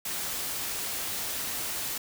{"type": "noise", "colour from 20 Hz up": "white", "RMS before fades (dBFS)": -33, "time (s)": [0.05, 1.98], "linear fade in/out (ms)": 5, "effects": []}